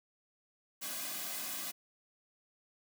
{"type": "noise with comb filter", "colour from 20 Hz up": "white", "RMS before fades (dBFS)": -40, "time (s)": [0.81, 1.72], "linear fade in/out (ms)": 20, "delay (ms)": 2.2, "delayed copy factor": -0.8, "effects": ["high-pass 200 Hz 12 dB/octave"]}